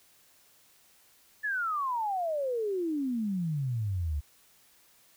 sine exponential sweep, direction down, 1760 to 69.3 Hz, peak -28 dBFS, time 1.43-4.21 s, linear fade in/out 20 ms, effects white hiss -62 dBFS RMS until 5.16 s

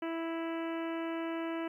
harmonic tone, 329.6 Hz, E4, in tune, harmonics 1 / 2 / 3 / 4 / 5 / 6 / 7 / 8 / 9, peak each -35 / -41 / -45 / -47 / -49 / -51 / -52 / -53 / -54 dBFS, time 0.02-1.68 s, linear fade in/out 5 ms, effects 12-bit

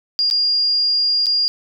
sine tone with dropouts, 4823 Hz, D8, 45 cents sharp, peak -14 dBFS, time 0.19-1.48 s, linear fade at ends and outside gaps 0 ms, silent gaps 0.301-0.311 / 1.259-1.267 s, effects none

